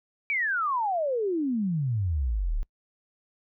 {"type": "exponential sweep", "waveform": "sine", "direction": "down", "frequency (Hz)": [2349, 32.22], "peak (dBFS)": -24, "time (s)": [0.3, 2.63], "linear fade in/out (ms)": 0, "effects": ["noise-tail reverb RT60 0.1 s tail -26 dB re dry"]}